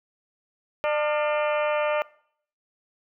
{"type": "harmonic tone with a mistuned harmonic", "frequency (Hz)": 299.7, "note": "D4", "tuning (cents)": 35, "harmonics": [2, 3, 4, 5, 6, 7, 8, 9, 10], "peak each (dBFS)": [-23, -31, -32, -35, -38, -39, -35, -40, -42], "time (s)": [0.84, 2.02], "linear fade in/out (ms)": 0, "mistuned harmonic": 5, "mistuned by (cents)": -100, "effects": ["noise-tail reverb RT60 0.6 s tail -21 dB re dry"]}